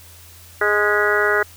harmonic tone with a mistuned harmonic, 207.7 Hz, G#3, in tune, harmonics 2 / 3 / 4 / 5 / 6 / 7 / 8 / 9, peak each -20 / -25 / -29 / -30 / -24 / -20 / -23 / -23 dBFS, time 0.61-1.43 s, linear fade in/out 5 ms, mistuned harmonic 9, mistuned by +62 cents, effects added 85 Hz sine -45 dBFS peak until 1.56 s + white hiss -45 dBFS RMS until 1.56 s

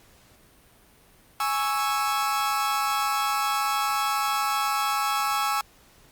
40% pulse chord, C# minor, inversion second, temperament equal, 830.6 / 1108.7 / 1318.5 Hz, G#5 / C#6 / E6, 0 / 0 / 0 cents, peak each -27 / -28 / -26 dBFS, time 1.4-5.61 s, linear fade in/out 2 ms, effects pink hiss -56 dBFS RMS until 6.11 s + Opus 48 kbps

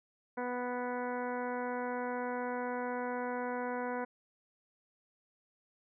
harmonic tone, 246.9 Hz, B3, in tune, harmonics 1 / 2 / 3 / 4 / 5 / 6 / 7 / 8 / 9, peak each -40 / -38 / -42 / -41 / -54 / -44 / -52 / -51 / -56 dBFS, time 0.37-4.05 s, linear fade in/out 10 ms, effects none

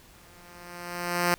5% pulse tone with exponential growth, 175.1 Hz, F3, 5 cents sharp, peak -9 dBFS, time 0.14-1.34 s, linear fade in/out 0 ms, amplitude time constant 260 ms, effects pink hiss -54 dBFS RMS until 1.38 s

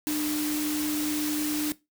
sine tone in noise, 300 Hz, D4, 37 cents sharp, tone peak -26 dBFS, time 0.07-1.72 s, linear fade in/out 0 ms, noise white, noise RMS -33 dBFS, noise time 0.07-1.72 s, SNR +4 dB, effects noise-tail reverb RT60 0.2 s tail -18 dB re dry

